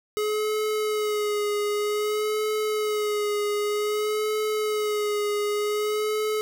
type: tone with vibrato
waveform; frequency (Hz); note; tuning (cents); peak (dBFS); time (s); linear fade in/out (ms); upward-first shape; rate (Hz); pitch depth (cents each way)
square; 421.7; G#4; +26; -24; 0.17-6.41; 0; sine; 0.53; 31
effects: none